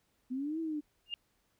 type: linear two-way sweep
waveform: sine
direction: up then down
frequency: 246.9 to 329.6 to 292 Hz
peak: -33 dBFS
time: 0.3-0.81 s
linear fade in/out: 20 ms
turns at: 0.6 s
type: tone with exponential growth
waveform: sine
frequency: 2819 Hz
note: F7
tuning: 16 cents sharp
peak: -30 dBFS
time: 1.06-1.14 s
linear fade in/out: 1 ms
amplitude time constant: 16 ms
effects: pink hiss -75 dBFS RMS until 1.59 s